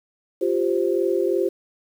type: chord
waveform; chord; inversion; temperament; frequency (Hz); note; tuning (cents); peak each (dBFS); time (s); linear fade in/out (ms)
sine; F suspended second; none; equal; 349.2 / 392 / 523.3; F4 / G4 / C5; 0 / 0 / 0; -22 / -22 / -25; 0.41-1.49; 10
effects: 8-bit